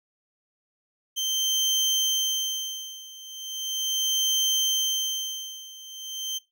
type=tone with tremolo; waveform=30% pulse; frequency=3124 Hz; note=G7; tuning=7 cents flat; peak=-18 dBFS; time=1.16-6.39 s; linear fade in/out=20 ms; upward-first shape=sine; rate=0.38 Hz; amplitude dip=90%; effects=noise-tail reverb RT60 0.2 s tail -19 dB re dry